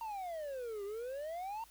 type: exponential two-way sweep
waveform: triangle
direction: down then up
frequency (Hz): 930 to 392.2 to 930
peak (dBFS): -37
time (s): 0.01-1.64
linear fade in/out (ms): 2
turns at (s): 0.84
effects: added 50 Hz sine -66 dBFS peak until 1.7 s + white hiss -62 dBFS RMS until 1.7 s